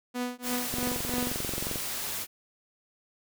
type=tone with tremolo; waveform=sawtooth; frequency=246.9 Hz; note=B3; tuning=in tune; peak=-24 dBFS; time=0.14-1.37 s; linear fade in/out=20 ms; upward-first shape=triangle; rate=3.1 Hz; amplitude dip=100%
type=noise; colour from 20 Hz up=white; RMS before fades=-34 dBFS; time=0.42-2.27 s; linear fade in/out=50 ms
type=click train; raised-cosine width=2 ms; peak=-21 dBFS; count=24; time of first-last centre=0.74-1.758 s; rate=22.6 Hz
effects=none